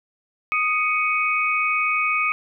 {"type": "tone cluster", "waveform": "sine", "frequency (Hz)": [1243, 2231, 2513], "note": ["D#6", "C#7", "D#7"], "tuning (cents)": [-2, 11, 17], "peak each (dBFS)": -23, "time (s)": [0.52, 2.32], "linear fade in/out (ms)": 0, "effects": []}